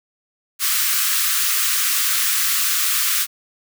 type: high-pass noise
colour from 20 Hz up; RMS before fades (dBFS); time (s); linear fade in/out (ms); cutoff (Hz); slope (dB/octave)
white; -19; 0.59-3.27; 50; 1100; 96
effects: none